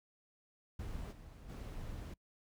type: noise with level steps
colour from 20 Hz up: brown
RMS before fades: -44 / -53 / -45 dBFS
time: 0.79-2.14 s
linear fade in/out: 5 ms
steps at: 1.11 / 1.48 s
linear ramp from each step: 20 ms
effects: noise-tail reverb RT60 0.1 s tail -25 dB re dry